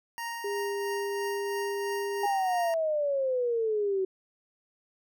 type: tone with tremolo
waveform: 25% pulse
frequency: 932.3 Hz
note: A#5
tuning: in tune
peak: -29 dBFS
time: 0.18-2.74 s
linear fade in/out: 0 ms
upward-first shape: triangle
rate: 3 Hz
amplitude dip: 40%
type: tone with pitch glide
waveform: sine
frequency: 404.7 to 401.7 Hz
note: G#4 to G4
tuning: -45 to +42 cents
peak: -30 dBFS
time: 0.44-2.26 s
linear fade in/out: 5 ms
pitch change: -13 cents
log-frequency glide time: 0.56-0.7 s
type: exponential sweep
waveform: sine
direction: down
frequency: 824 to 374.1 Hz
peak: -25 dBFS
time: 2.23-4.05 s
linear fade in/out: 5 ms
effects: none